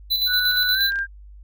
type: tone with tremolo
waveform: square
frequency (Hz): 3999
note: B7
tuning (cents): +21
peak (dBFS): -18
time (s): 0.1-0.91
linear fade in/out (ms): 20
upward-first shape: square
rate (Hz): 8.5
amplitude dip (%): 45
type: tone with pitch glide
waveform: sine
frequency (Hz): 1480 to 1595.4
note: F#6 to G6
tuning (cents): 0 to +30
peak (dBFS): -21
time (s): 0.26-1.07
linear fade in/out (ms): 50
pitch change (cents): +130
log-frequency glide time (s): 0.72-0.8
type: clicks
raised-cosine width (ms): 0.2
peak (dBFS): -25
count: 9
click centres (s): 0.518 / 0.561 / 0.633 / 0.715 / 0.808 / 0.843 / 0.921 / 0.958 / 0.989
effects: added 50 Hz sine -40 dBFS peak until 1.43 s